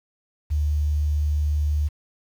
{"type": "tone with quantisation", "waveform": "sine", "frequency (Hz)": 74.5, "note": "D2", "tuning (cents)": 25, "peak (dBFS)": -19, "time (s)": [0.5, 1.89], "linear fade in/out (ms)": 20, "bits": 8, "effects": []}